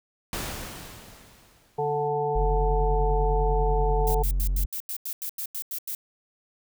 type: noise with exponential decay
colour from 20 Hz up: pink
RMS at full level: -30 dBFS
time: 0.33-2.08 s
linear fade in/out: 1 ms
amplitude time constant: 380 ms
type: harmonic tone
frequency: 146.83 Hz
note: D3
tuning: in tune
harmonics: 1 / 3 / 5 / 6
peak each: -33 / -26 / -30 / -30 dBFS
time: 1.78-4.23 s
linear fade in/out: 10 ms
type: tone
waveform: triangle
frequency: 45.56 Hz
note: F#1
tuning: 26 cents flat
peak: -20 dBFS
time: 2.35-4.66 s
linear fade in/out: 10 ms
type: noise bursts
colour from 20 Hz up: violet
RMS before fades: -32 dBFS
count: 12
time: 4.07-5.95 s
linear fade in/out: 2 ms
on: 76 ms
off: 88 ms
effects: none